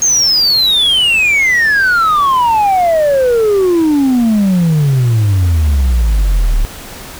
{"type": "exponential sweep", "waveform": "sine", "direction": "down", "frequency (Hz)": [6510, 34.65], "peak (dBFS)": -5, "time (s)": [0.02, 6.65], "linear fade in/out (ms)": 0, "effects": ["tanh soft clip ceiling -7 dBFS", "pink hiss -30 dBFS RMS until 7.19 s"]}